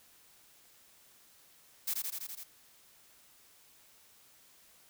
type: noise with echo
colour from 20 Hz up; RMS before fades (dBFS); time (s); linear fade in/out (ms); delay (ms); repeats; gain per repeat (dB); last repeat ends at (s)
blue; -33; 1.87-1.94; 10; 83; 6; -2; 2.438
effects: white hiss -62 dBFS RMS until 4.89 s